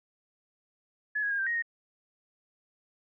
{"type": "tone with pitch steps", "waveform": "sine", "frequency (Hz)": [1705, 1656, 1623, 1571, 1876, 1859], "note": ["G#6", "G#6", "G#6", "G6", "A#6", "A#6"], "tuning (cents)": [45, -5, -40, 3, 11, -5], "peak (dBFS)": -27, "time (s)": [1.15, 1.624], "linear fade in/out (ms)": 10, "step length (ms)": 79, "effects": []}